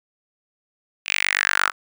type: tone with high-pass filter sweep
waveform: sawtooth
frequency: 48.66 Hz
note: G1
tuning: 12 cents flat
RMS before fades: -21 dBFS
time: 1.05-1.72 s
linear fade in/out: 50 ms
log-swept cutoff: 2600 to 1300 Hz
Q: 5
effects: none